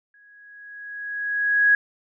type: tone with exponential growth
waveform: sine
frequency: 1661.2 Hz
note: G#6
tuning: in tune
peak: -12 dBFS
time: 0.14-1.75 s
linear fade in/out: 2 ms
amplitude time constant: 350 ms
effects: none